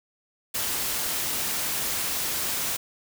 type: noise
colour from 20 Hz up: white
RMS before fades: -28 dBFS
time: 0.54-2.77 s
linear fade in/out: 10 ms
effects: none